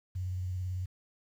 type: tone with vibrato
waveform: sine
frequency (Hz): 91.6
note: F#2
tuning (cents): -17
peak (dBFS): -32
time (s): 0.15-0.86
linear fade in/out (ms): 10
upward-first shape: triangle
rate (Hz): 18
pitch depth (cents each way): 50
effects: 10-bit